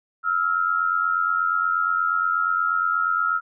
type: tone pair together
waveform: sine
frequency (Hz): 1307.6 / 1396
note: E6 / F6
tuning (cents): -14 / -1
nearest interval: minor second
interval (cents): 113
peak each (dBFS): -22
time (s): 0.23-3.41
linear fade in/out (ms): 50
effects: none